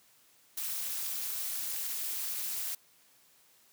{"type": "noise with amplitude modulation", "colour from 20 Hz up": "blue", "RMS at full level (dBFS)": -32, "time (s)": [0.57, 2.75], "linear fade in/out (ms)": 5, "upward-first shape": "sine", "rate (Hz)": 285, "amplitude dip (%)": 85, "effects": ["white hiss -64 dBFS RMS until 3.72 s", "high-pass 80 Hz 12 dB/octave"]}